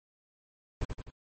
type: noise with echo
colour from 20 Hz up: brown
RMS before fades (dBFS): -30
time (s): 0.81-0.85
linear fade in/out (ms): 5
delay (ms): 85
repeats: 3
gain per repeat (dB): -5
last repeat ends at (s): 1.105
effects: MP3 32 kbps